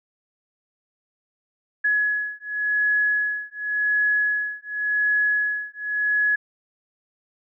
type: beating tone pair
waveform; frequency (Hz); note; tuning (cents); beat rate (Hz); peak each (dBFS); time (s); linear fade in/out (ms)
sine; 1688 / 1688.9; G#6 / G#6; +28 / +29; 0.9; -23 / -23; 1.84-6.36; 10
effects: none